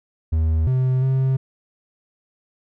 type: tone with pitch steps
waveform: triangle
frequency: 79.8 / 129.1 / 132.3 Hz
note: D#2 / C3 / C3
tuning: +44 / -23 / +20 cents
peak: -14 dBFS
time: 0.32-1.37 s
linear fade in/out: 10 ms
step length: 350 ms
effects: none